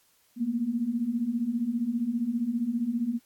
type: beating tone pair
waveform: sine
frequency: 225.1 / 240.1 Hz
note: A3 / B3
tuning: +40 / -49 cents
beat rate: 15 Hz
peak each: -31 / -27 dBFS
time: 0.36-3.2 s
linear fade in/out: 50 ms
effects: white hiss -65 dBFS RMS until 3.25 s + AAC 64 kbps